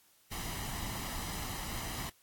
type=noise with comb filter; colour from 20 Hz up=pink; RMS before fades=-39 dBFS; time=0.31-2.1 s; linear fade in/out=10 ms; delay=1 ms; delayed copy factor=+0.55; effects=white hiss -66 dBFS RMS until 2.22 s + AAC 64 kbps